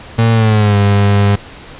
35% pulse tone with pitch glide, 114.1 to 101.07 Hz, A#2 to G#2, -37 to -47 cents, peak -6 dBFS, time 0.18-1.36 s, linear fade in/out 10 ms, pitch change -210 cents, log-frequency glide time 0.32-0.77 s, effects pink hiss -34 dBFS RMS until 1.79 s + resampled to 8000 Hz

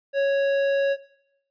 triangle tone with tanh clipping, 554 Hz, C#5, 1 cent flat, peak -21 dBFS, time 0.13-0.97 s, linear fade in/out 50 ms, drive 17 dB, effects noise-tail reverb RT60 0.8 s tail -17 dB re dry + resampled to 11025 Hz

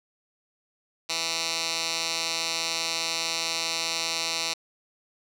10% pulse tone with band-pass filter, 164.81 Hz, E3, in tune, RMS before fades -29 dBFS, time 1.09-4.54 s, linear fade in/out 10 ms, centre 4700 Hz, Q 1.8, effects none

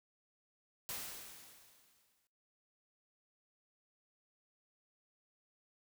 white noise with exponential decay, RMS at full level -41 dBFS, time 0.89-2.27 s, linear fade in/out 0 ms, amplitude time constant 300 ms, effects noise-tail reverb RT60 0.5 s tail -20 dB re dry

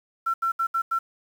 sine tone bursts at uneven times, 1352 Hz, E6, 43 cents sharp, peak -21 dBFS, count 5, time 0.26-0.34 / 0.42-0.52 / 0.59-0.67 / 0.74-0.82 / 0.91-0.99 s, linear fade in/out 10 ms, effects 8-bit

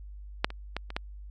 clicks, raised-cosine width 0.3 ms, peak -6 / -24 / -15 / -23 / -13 dBFS, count 5, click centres 0.445 / 0.504 / 0.766 / 0.904 / 0.965 s, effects added 50 Hz sine -41 dBFS peak until 1.3 s + AAC 32 kbps

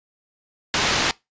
white low-pass noise, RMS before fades -21 dBFS, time 0.74-1.11 s, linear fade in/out 0 ms, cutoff 4300 Hz, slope 12 dB/octave, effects noise-tail reverb RT60 0.2 s tail -22 dB re dry + resampled to 16000 Hz

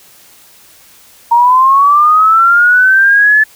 sine linear sweep, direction up, 928 to 1740 Hz, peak -4 dBFS, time 1.31-3.44 s, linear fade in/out 10 ms, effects white hiss -42 dBFS RMS until 3.55 s

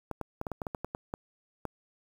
clicks, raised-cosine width 1 ms, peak -20 dBFS, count 12, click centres 0.113 / 0.213 / 0.414 / 0.468 / 0.517 / 0.618 / 0.668 / 0.748 / 0.846 / 0.949 / 1.139 / 1.653 s, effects 8-bit

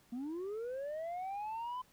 sine linear sweep, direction up, 230 to 1021 Hz, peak -35 dBFS, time 0.12-1.82 s, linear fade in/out 10 ms, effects tanh soft clip ceiling -37 dBFS + pink hiss -67 dBFS RMS until 1.92 s

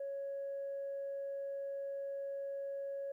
sine tone, 554.4 Hz, C#5, in tune, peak -37 dBFS, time 0-3.12 s, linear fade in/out 5 ms, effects tanh soft clip ceiling -35 dBFS + 13-bit

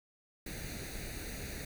pink noise with comb filter, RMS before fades -42 dBFS, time 0.46-1.65 s, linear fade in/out 5 ms, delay 0.47 ms, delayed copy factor +0.75, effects none

